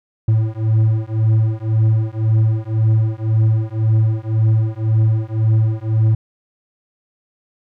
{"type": "beating tone pair", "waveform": "triangle", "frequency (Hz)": [109.2, 111.1], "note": ["A2", "A2"], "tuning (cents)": [-13, 17], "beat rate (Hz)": 1.9, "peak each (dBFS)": -14, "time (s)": [0.28, 6.15], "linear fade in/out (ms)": 5, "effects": []}